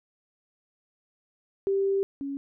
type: tone pair in turn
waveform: sine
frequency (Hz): 392 / 278.1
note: G4 / C#4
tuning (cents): 0 / +6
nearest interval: tritone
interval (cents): 594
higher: first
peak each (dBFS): -22 / -30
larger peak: first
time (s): 1.67-2.03 / 2.21-2.37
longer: first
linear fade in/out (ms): 0
effects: none